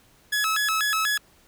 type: tone with vibrato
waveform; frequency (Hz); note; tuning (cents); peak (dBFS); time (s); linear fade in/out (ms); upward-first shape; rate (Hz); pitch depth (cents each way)
sawtooth; 1480; F#6; 0; -18; 0.32-1.18; 10; square; 4.1; 230
effects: pink hiss -58 dBFS RMS until 1.47 s

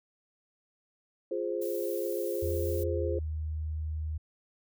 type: chord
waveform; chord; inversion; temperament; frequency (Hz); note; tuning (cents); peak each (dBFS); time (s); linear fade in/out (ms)
sine; F minor; none; equal; 349.2 / 415.3 / 523.3; F4 / Ab4 / C5; 0 / 0 / 0; -34; 1.31-3.19; 5
type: noise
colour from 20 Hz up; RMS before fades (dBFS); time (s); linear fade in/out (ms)
violet; -44; 1.61-2.84; 10
type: tone with pitch glide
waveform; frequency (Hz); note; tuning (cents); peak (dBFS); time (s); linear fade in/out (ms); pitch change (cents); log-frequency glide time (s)
sine; 83.8 to 77.74; E2 to D#2; +29 to -1; -31; 2.42-4.18; 10; -130; 2.85-3.23
effects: none

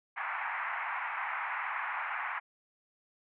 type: band-pass noise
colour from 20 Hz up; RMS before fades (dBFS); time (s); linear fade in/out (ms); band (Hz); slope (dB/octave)
pink; -36; 0.16-2.4; 20; 810 to 2300; 48
effects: none

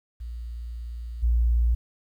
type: tone with level steps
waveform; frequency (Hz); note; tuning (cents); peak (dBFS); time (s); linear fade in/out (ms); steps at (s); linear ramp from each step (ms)
sine; 58.5; A#1; +7; -32 / -18; 0.2-1.75; 10; 1.22; 20
effects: 10-bit

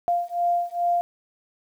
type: beating tone pair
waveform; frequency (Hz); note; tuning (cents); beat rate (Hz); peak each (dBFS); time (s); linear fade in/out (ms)
sine; 696 / 698.4; F5 / F5; -6 / 0; 2.4; -24; 0.08-1.01; 0
effects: 9-bit

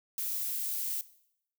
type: noise with high-pass filter sweep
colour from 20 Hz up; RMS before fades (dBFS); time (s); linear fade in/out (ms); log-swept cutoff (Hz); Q
violet; -34; 0.18-1.01; 0; 1100 to 2100; 0.82
effects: noise-tail reverb RT60 0.7 s tail -17 dB re dry

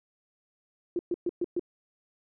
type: tone bursts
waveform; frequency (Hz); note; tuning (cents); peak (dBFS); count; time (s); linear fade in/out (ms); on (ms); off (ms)
sine; 349.2; F4; 0; -25; 5; 0.96-1.595; 2; 31; 120
effects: none

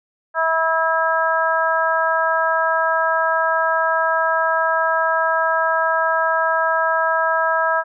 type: harmonic tone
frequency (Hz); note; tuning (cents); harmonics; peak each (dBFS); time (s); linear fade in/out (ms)
324.8; E4; -26; 2 / 3 / 4 / 5; -21 / -21 / -21 / -21; 0.34-7.84; 50
effects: none

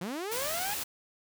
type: linear sweep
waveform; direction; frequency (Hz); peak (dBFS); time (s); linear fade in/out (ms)
sawtooth; up; 161.8 to 848; -30; 0.01-0.74; 5
type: noise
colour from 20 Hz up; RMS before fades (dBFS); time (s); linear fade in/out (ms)
white; -35; 0.31-0.84; 10
effects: none

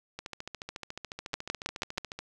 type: two click trains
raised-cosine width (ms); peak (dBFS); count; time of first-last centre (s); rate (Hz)
0.2; -12 / -21; 5 / 29; 1.34-1.981 / 0.19-2.19; 6.24 / 14
effects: none

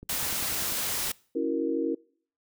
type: click train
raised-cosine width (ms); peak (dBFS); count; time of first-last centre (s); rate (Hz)
3; -30; 8; 0.03-0.723; 10.1
type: noise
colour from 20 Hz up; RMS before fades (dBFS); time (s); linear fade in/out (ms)
white; -30; 0.09-1.12; 5
type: chord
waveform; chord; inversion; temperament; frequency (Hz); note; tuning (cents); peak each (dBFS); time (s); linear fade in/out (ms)
sine; F# dominant seventh; second; equal; 277.2 / 329.6 / 370 / 466.2; C#4 / E4 / F#4 / A#4; 0 / 0 / 0 / 0; -31 / -29 / -35 / -30; 1.35-1.95; 10
effects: noise-tail reverb RT60 0.5 s tail -24 dB re dry

